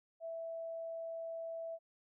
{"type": "tone", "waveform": "sine", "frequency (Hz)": 659.3, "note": "E5", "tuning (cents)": 0, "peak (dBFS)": -40, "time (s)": [0.2, 1.79], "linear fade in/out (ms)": 50, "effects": []}